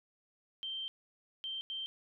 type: tone bursts at uneven times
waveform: sine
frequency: 3136 Hz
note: G7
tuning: in tune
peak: -37 dBFS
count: 3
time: 0.63-0.88 / 1.44-1.61 / 1.7-1.86 s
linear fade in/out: 0 ms
effects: none